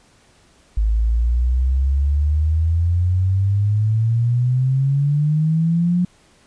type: exponential sweep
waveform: sine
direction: up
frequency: 52.3 to 180.4 Hz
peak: -14 dBFS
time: 0.77-6.05 s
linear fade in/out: 5 ms
effects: pink hiss -54 dBFS RMS until 6.46 s + resampled to 22050 Hz